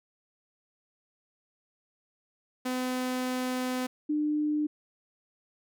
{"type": "tone pair in turn", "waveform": ["sawtooth", "sine"], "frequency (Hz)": [253.8, 300.3], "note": ["B3", "D4"], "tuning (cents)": [47, 39], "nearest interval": "minor third", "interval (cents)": 292, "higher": "second", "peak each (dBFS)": -25, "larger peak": "neither", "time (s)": [[2.65, 3.87], [4.09, 4.67]], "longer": "first", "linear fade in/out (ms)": 10, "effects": []}